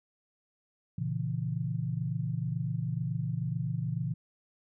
sine chord, A# diminished, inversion none, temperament equal with one note detuned, 116.54 / 138.59 / 165.67 Hz, A#2 / C#3 / E3, 0 / 0 / +9 cents, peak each -34 dBFS, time 0.98-4.14 s, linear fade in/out 5 ms, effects none

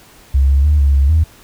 sine tone with pitch steps, 67.9 / 69.1 / 74.5 / 70 / 68.9 / 79.6 Hz, C#2 / C#2 / D2 / C#2 / C#2 / D#2, -35 / -5 / +25 / +18 / -10 / +40 cents, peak -7 dBFS, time 0.34-1.24 s, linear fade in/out 10 ms, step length 150 ms, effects tanh soft clip ceiling -4 dBFS + pink hiss -44 dBFS RMS until 1.43 s

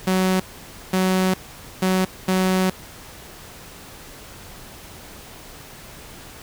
sawtooth tone bursts at uneven times, 186.7 Hz, F#3, 16 cents sharp, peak -13 dBFS, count 4, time 0.07-0.4 / 0.93-1.34 / 1.82-2.05 / 2.28-2.7 s, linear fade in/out 5 ms, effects pink hiss -41 dBFS RMS until 6.42 s

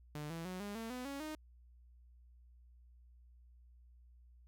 sawtooth tone with pitch steps, 149.2 / 165.55 / 183.69 / 203.8 / 226.1 / 250.9 / 278.4 / 308.9 Hz, D3 / E3 / F#3 / G#3 / A3 / B3 / C#4 / D#4, +28 / +8 / -12 / -32 / +47 / +28 / +8 / -12 cents, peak -38 dBFS, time 0.15-1.35 s, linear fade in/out 2 ms, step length 150 ms, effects added 60 Hz sine -59 dBFS peak until 4.47 s

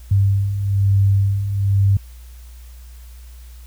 sine beating tone pair, 98 / 99.1 Hz, G2 / G2, 0 / +19 cents, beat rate 1.1 Hz, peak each -21 / -14 dBFS, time 0.11-1.97 s, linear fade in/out 5 ms, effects added 60 Hz sine -36 dBFS peak until 3.66 s + white hiss -51 dBFS RMS until 3.66 s

